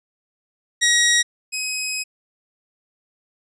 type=tone pair in turn; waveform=15% pulse; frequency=1900 / 2533 Hz; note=A#6 / D#7; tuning=+33 / +30 cents; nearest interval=perfect fourth; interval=497 cents; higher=second; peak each=-8 / -16 dBFS; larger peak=first; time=0.81-1.23 / 1.52-2.04 s; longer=second; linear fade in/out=20 ms; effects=resampled to 22050 Hz